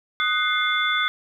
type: tone cluster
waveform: sine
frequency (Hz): 1247 / 1491 / 2111 / 3472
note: D#6 / F#6 / C7 / A7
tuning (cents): +3 / +13 / +15 / -24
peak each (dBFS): -25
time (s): 0.2-1.08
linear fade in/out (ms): 0
effects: 9-bit